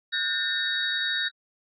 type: tone cluster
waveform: sine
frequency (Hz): 1454 / 1585 / 1806 / 3787 / 4455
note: F#6 / G6 / A6 / A#7 / C#8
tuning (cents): -31 / +19 / +45 / +27 / +8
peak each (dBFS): -34 / -33 / -30 / -28 / -37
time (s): 0.12-1.29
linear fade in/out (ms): 20
effects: AAC 32 kbps